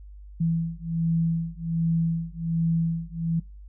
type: beating tone pair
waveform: sine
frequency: 164.81 / 166.11 Hz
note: E3 / E3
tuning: 0 / +14 cents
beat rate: 1.3 Hz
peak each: -26 dBFS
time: 0.4-3.4 s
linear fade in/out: 10 ms
effects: noise-tail reverb RT60 0.3 s tail -24 dB re dry + added 50 Hz sine -41 dBFS peak until 3.68 s